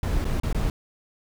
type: noise with dropouts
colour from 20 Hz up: brown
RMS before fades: -24 dBFS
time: 0.03-0.7 s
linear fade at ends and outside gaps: 2 ms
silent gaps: 0.245-0.251 / 0.4-0.433 / 0.528-0.546 s
effects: none